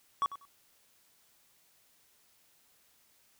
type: tone with echo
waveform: triangle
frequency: 1125 Hz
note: C#6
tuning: 25 cents sharp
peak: -24 dBFS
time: 0.22-0.26 s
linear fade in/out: 0 ms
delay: 96 ms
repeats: 2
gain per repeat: -14 dB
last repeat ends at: 0.452 s
effects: white hiss -67 dBFS RMS until 3.39 s